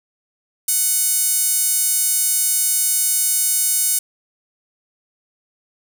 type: tone with high-pass filter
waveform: sawtooth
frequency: 740 Hz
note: F#5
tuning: in tune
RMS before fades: -18 dBFS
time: 0.68-3.99 s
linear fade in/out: 5 ms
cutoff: 8800 Hz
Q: 1.5
effects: none